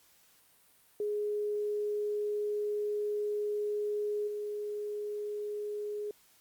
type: tone with level steps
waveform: sine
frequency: 417.1 Hz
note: G#4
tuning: 7 cents sharp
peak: -30 / -34 dBFS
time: 1-6.11 s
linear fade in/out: 2 ms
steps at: 4.27 s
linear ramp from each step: 10 ms
effects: white hiss -64 dBFS RMS until 6.4 s + Opus 48 kbps